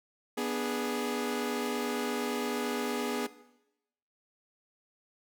sawtooth chord, G# diminished, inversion first, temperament equal with one note detuned, 245 / 293.7 / 415.3 Hz, B3 / D4 / G#4, -14 / 0 / 0 cents, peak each -30 / -34 / -30 dBFS, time 0.37-3.27 s, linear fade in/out 10 ms, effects noise-tail reverb RT60 0.9 s tail -17 dB re dry

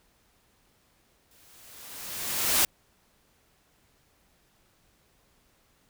white noise with exponential growth, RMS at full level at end -21 dBFS, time 1.31-2.65 s, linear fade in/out 1 ms, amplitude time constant 290 ms, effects pink hiss -66 dBFS RMS until 5.89 s

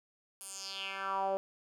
10% pulse tone with band-pass filter sweep, 194.2 Hz, G3, 16 cents flat, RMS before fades -37 dBFS, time 0.41-1.37 s, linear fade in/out 0 ms, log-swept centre 11000 to 530 Hz, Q 3.7, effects none

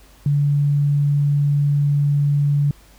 sine tone, 144 Hz, D3, 34 cents flat, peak -14 dBFS, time 0.26-2.71 s, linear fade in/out 2 ms, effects added 50 Hz sine -48 dBFS peak until 2.98 s + pink hiss -51 dBFS RMS until 2.98 s

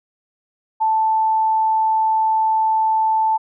sine tone, 880 Hz, A5, in tune, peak -14 dBFS, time 0.8-3.38 s, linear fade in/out 20 ms, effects none

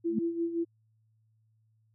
sine tone with tremolo, 336.5 Hz, E4, 36 cents sharp, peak -26 dBFS, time 0.04-0.65 s, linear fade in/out 20 ms, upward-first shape sine, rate 5.8 Hz, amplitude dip 65%
sine tone with exponential growth, 220.5 Hz, A3, 4 cents sharp, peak -21 dBFS, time 0.07-0.19 s, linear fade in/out 5 ms, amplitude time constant 26 ms
effects added 110 Hz sine -66 dBFS peak until 1.94 s

